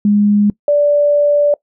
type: tone pair in turn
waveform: sine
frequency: 206.2 / 583.2 Hz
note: G#3 / D5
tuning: -12 / -12 cents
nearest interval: octave + tritone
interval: 1800 cents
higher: second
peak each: -8 dBFS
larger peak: neither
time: 0.05-0.5 / 0.68-1.54 s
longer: second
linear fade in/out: 2 ms
effects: noise-tail reverb RT60 0.1 s tail -22 dB re dry